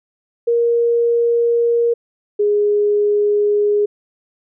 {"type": "tone pair in turn", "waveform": "sine", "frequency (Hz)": [469.9, 414], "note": ["A#4", "G#4"], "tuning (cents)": [14, -5], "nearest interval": "major second", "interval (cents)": 219, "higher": "first", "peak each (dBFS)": -12, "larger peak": "neither", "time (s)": [[0.47, 1.94], [2.39, 3.86]], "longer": "neither", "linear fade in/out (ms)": 10, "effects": []}